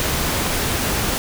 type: noise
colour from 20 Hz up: pink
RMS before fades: -21 dBFS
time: 0-1.18 s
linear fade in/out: 0 ms
effects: none